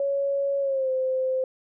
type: tone with pitch glide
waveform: sine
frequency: 557 to 519.7 Hz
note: C#5 to C5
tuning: +8 to -12 cents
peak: -22 dBFS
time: 0-1.44 s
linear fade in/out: 2 ms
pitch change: -120 cents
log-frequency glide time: 0.6-0.9 s
effects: none